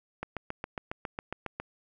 click train, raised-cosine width 0.5 ms, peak -19 dBFS, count 11, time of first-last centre 0.23-1.6 s, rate 7.3 Hz, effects none

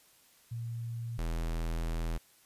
sine / square tone pair in turn, 116.54 / 41.2 Hz, A#2 / E1, 0 / 0 cents, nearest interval octave + tritone, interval 1800 cents, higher first, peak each -35 / -32 dBFS, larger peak second, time 0.51-1.18 / 1.18-2.18 s, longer second, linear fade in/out 10 ms, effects white hiss -63 dBFS RMS until 2.45 s + resampled to 32000 Hz

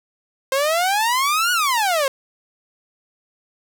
sawtooth exponential two-way sweep, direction up then down, 523.3 to 1480 to 523.3 Hz, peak -13 dBFS, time 0.52-2.08 s, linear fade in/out 2 ms, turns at 1.52 s, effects none

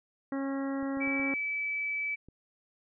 harmonic tone, 273.2 Hz, C#4, 25 cents flat, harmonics 1 / 2 / 3 / 4 / 5 / 6 / 7, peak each -31 / -39 / -45 / -46 / -47 / -50 / -48 dBFS, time 0.32-1.34 s, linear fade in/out 2 ms
clicks, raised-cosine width 3 ms, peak -38 dBFS, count 5, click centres 0.828 / 0.972 / 1.075 / 1.197 / 2.286 s
sine tone, 2302 Hz, D7, 35 cents flat, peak -30 dBFS, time 1-2.16 s, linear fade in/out 20 ms
effects none

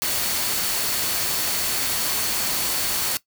sine tone in noise, 4435 Hz, C#8, in tune, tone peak -32 dBFS, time 0.02-3.17 s, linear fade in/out 0 ms, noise white, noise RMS -24 dBFS, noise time 0.02-3.17 s, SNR -11 dB, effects noise-tail reverb RT60 0.1 s tail -18 dB re dry

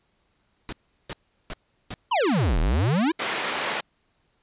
pink noise bursts, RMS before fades -33 dBFS, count 4, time 0.69-1.94 s, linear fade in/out 0 ms, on 35 ms, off 370 ms
square exponential two-way sweep, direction down then up, 1082 to 36.5 to 352.1 Hz, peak -20 dBFS, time 2.11-3.12 s, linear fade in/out 10 ms, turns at 2.59 s
white band-pass noise, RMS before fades -28 dBFS, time 3.19-3.81 s, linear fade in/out 10 ms, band 270 to 2500 Hz, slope 12 dB/octave
effects pink hiss -69 dBFS RMS until 4.42 s + resampled to 8000 Hz

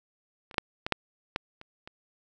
clicks, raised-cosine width 0.3 ms, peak -29 / -28 / -7 / -15 / -7 / -12 / -29 / -27 dBFS, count 8, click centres 0.512 / 0.543 / 0.582 / 0.865 / 0.923 / 1.361 / 1.614 / 1.875 s, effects none

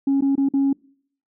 sine tone with dropouts, 275.1 Hz, C#4, 13 cents flat, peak -14 dBFS, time 0.07-0.73 s, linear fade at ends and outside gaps 5 ms, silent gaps 0.209-0.221 / 0.355-0.378 / 0.488-0.537 s, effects noise-tail reverb RT60 0.6 s tail -25 dB re dry + tanh soft clip ceiling -13 dBFS

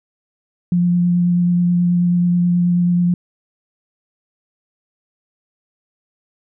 sine tone with vibrato, 175.6 Hz, F3, 10 cents sharp, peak -12 dBFS, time 0.72-3.14 s, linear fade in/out 2 ms, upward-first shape triangle, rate 9.3 Hz, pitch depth 14 cents each way, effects none

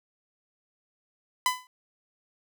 sawtooth tone with exponential decay, 1006 Hz, B5, 32 cents sharp, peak -15 dBFS, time 1.46-1.67 s, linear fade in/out 1 ms, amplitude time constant 45 ms, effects none

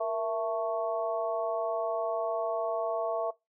harmonic tone with a mistuned harmonic, 221.6 Hz, A3, 13 cents sharp, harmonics 2 / 3 / 4 / 5, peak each -35 / -29 / -40 / -37 dBFS, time 0-3.31 s, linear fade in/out 10 ms, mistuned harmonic 2, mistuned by +88 cents, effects noise-tail reverb RT60 0.2 s tail -21 dB re dry

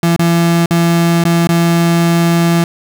35% pulse tone with dropouts, 169.1 Hz, E3, 44 cents sharp, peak -7 dBFS, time 0.03-2.64 s, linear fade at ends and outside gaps 2 ms, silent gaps 0.163-0.192 / 0.659-0.708 / 1.239-1.251 / 1.472-1.49 s, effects none

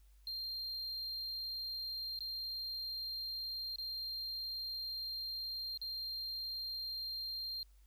triangle tone with dropouts, 4187 Hz, C8, in tune, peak -38 dBFS, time 0.27-7.63 s, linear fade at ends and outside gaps 1 ms, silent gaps 2.19-2.206 / 3.759-3.784 / 5.775-5.815 s, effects added 50 Hz sine -60 dBFS peak until 7.86 s + white hiss -75 dBFS RMS until 7.86 s

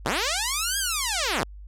5% pulse linear two-way sweep, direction up then down, 81.3 to 1651 to 81.3 Hz, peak -12 dBFS, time 0.05-1.44 s, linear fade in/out 10 ms, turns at 0.78 s, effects added 50 Hz sine -39 dBFS peak until 1.67 s + low-pass 11000 Hz 12 dB/octave

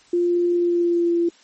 sine tone with pitch glide, 349.2 to 341.4 Hz, F4 to F4, 0 to -39 cents, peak -16 dBFS, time 0.13-1.29 s, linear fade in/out 5 ms, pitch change -39 cents, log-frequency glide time 0.52-1.16 s, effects white hiss -53 dBFS RMS until 1.43 s + MP3 32 kbps

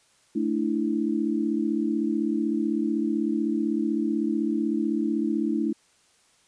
sine chord, A suspended fourth, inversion none, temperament equal, 220 / 293.7 / 329.6 Hz, A3 / D4 / E4, 0 / 0 / 0 cents, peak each -27 dBFS, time 0.35-5.73 s, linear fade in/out 10 ms, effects white hiss -62 dBFS RMS until 6.47 s + resampled to 22050 Hz

